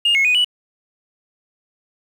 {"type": "tone with pitch steps", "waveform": "sine", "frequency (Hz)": [2832, 2176, 2482, 2951], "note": ["F7", "C#7", "D#7", "F#7"], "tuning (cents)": [23, -33, -5, -5], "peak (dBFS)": -11, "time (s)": [0.05, 0.446], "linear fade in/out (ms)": 5, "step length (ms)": 99, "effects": ["tanh soft clip ceiling -10 dBFS", "7-bit"]}